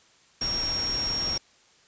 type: tone in noise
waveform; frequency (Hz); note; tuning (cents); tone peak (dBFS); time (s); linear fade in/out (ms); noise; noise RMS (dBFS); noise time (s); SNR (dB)
sine; 5570; F8; -5; -26; 0.41-1.38; 5; pink; -35; 0.41-1.38; +6
effects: white hiss -59 dBFS RMS until 1.87 s + resampled to 16000 Hz